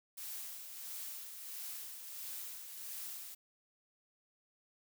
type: noise with tremolo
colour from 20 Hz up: blue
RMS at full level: -44 dBFS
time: 0.17-3.35 s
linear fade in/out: 10 ms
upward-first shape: sine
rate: 1.5 Hz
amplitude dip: 45%
effects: none